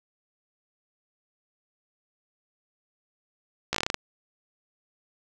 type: slowing click train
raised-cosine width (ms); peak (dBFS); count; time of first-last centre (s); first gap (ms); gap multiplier
0.2; -8; 9; 3.73-3.944; 15; 1.16
effects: none